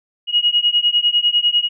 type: beating tone pair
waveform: sine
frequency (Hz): 2887 / 2897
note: F#7 / F#7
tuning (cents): -43 / -37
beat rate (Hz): 10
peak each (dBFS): -16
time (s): 0.27-1.69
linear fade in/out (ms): 50
effects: none